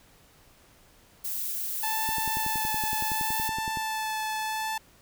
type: noise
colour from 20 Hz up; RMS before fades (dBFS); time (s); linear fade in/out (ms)
violet; -32; 1.24-3.49; 10
type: tone with vibrato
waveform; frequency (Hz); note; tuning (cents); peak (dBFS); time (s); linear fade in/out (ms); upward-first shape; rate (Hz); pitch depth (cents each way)
sawtooth; 876; A5; -8; -25; 1.83-4.78; 5; sine; 0.71; 15
type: click train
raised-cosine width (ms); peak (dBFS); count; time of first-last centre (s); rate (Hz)
3; -25; 19; 2.09-3.772; 10.7
effects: pink hiss -58 dBFS RMS until 5.01 s